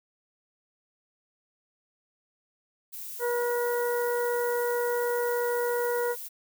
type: noise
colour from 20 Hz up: violet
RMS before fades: -39 dBFS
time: 2.92-6.29 s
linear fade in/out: 20 ms
type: harmonic tone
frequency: 481.1 Hz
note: B4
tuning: 45 cents flat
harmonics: 1 / 2 / 3 / 4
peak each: -26 / -34 / -36 / -41 dBFS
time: 3.19-6.16 s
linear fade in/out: 50 ms
effects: none